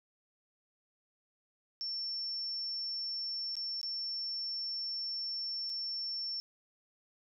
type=tone with dropouts; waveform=sine; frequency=5420 Hz; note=E8; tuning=47 cents sharp; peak=-35 dBFS; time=1.81-6.4 s; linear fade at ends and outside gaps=0 ms; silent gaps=3.554-3.567 / 3.814-3.83 / 5.695-5.699 s; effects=none